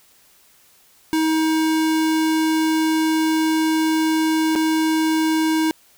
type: tone with dropouts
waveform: square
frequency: 317.2 Hz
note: D#4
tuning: 33 cents sharp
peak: -17 dBFS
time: 1.13-5.71 s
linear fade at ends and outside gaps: 0 ms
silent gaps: 4.553-4.559 s
effects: white hiss -54 dBFS RMS until 5.97 s